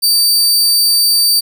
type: tone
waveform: sawtooth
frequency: 4628 Hz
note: D8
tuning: 26 cents flat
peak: -6 dBFS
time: 0.02-1.41 s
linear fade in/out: 20 ms
effects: none